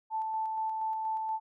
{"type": "tone with tremolo", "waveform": "sine", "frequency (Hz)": 880, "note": "A5", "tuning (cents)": 0, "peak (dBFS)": -29, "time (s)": [0.1, 1.4], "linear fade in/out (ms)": 50, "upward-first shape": "square", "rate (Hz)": 4.2, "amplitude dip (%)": 25, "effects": []}